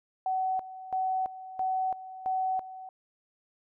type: tone with tremolo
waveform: sine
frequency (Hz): 753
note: F#5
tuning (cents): +30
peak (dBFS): -26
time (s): 0.26-2.89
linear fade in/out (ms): 2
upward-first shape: square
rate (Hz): 1.5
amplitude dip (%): 80
effects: none